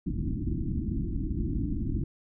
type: low-pass noise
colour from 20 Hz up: pink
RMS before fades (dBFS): -30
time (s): 0.06-2.04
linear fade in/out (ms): 5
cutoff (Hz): 340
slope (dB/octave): 96
effects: none